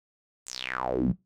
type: tone with band-pass filter sweep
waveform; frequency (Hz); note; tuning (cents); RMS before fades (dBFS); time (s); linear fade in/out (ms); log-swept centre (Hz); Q
sawtooth; 63.6; C2; -48; -29; 0.46-1.13; 20; 8400 to 150; 6.4
effects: noise-tail reverb RT60 0.2 s tail -19 dB re dry